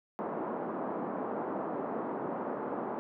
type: band-pass noise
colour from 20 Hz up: pink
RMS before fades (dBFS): -36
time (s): 0.19-2.99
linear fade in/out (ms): 0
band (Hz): 220 to 1100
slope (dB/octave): 24
effects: none